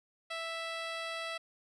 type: tone with low-pass filter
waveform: 10% pulse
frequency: 659.3 Hz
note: E5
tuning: in tune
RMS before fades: -39 dBFS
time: 0.3-1.38 s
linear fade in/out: 10 ms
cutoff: 6900 Hz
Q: 0.68
effects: none